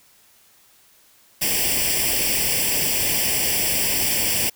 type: noise with comb filter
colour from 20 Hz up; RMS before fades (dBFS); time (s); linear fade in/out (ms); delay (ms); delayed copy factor
white; -21; 1.41-4.5; 10; 0.38; +0.85
effects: white hiss -55 dBFS RMS until 4.55 s